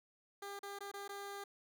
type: tone with dropouts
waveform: 15% pulse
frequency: 400.9 Hz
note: G4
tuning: 39 cents sharp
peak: -38 dBFS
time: 0.42-1.44 s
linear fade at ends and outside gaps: 5 ms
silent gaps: 0.592-0.63 / 0.789-0.806 / 0.916-0.938 / 1.079-1.091 s
effects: none